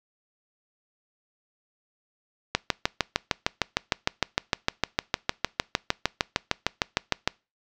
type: click train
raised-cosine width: 0.2 ms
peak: -3 dBFS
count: 32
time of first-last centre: 2.55-7.276 s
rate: 6.56 Hz
effects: noise-tail reverb RT60 0.3 s tail -25 dB re dry + low-pass 6000 Hz 12 dB/octave